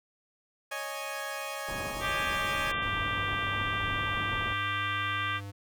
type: chord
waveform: 15% pulse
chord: C# suspended second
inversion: none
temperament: equal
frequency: 554.4 / 622.3 / 830.6 Hz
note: C#5 / D#5 / G#5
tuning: 0 / 0 / 0 cents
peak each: -32 / -33 / -33 dBFS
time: 0.71-2.72 s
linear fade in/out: 10 ms
type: low-pass noise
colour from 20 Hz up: pink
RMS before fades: -40 dBFS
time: 1.68-4.53 s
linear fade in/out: 5 ms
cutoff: 1300 Hz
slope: 96 dB/octave
type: harmonic tone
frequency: 393.4 Hz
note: G4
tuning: 6 cents sharp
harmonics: 3 / 4 / 5 / 6 / 7 / 8 / 9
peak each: -33 / -35 / -37 / -39 / -40 / -41 / -42 dBFS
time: 2-5.41 s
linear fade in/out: 50 ms
type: tone with pitch glide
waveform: square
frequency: 98 to 100.12 Hz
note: G2 to G2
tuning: 0 to +37 cents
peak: -39 dBFS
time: 2.81-5.52 s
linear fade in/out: 20 ms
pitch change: +37 cents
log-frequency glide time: 3.14-4.2 s
effects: none